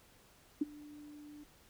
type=tone with ADSR envelope; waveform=sine; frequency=296.1 Hz; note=D4; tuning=14 cents sharp; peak=-26 dBFS; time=0.61-1.44 s; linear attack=7 ms; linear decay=23 ms; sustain=-23 dB; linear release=9 ms; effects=pink hiss -64 dBFS RMS until 1.69 s